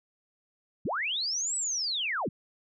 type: linear two-way sweep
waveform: sine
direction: up then down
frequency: 95.8 to 8000 to 95.8 Hz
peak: -28 dBFS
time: 0.85-2.29 s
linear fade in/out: 5 ms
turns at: 1.56 s
effects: none